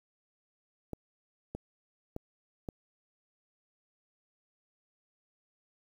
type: clicks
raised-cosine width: 2 ms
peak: -24 dBFS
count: 4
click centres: 0.933 / 1.55 / 2.164 / 2.688 s
effects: 9-bit